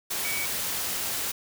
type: tone in noise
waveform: sine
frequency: 2264 Hz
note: C#7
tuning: 36 cents sharp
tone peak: -31 dBFS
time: 0.24-0.46 s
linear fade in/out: 10 ms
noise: white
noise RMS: -30 dBFS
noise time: 0.1-1.32 s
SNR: -4 dB
effects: none